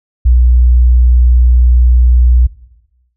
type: tone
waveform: sine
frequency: 61 Hz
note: B1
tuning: 21 cents flat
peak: -4 dBFS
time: 0.25-2.47 s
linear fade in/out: 10 ms
effects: noise-tail reverb RT60 1.0 s tail -18 dB re dry